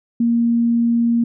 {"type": "tone", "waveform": "sine", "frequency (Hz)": 234.1, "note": "A#3", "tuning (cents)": 8, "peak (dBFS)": -13, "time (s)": [0.2, 1.24], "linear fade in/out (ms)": 5, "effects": []}